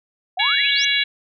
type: exponential sweep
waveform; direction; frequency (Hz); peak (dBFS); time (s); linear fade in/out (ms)
sine; up; 698.5 to 6280; -23; 0.37-0.85; 5
type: harmonic tone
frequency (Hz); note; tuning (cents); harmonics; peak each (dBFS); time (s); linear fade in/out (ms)
561; C#5; +21; 3 / 4 / 5 / 6 / 7; -24 / -21 / -24 / -22 / -23; 0.39-1.04; 10
effects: none